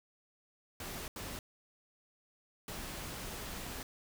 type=noise bursts at uneven times; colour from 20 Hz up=pink; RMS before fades=-43 dBFS; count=3; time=0.8-1.08 / 1.16-1.39 / 2.68-3.83 s; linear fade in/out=2 ms; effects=none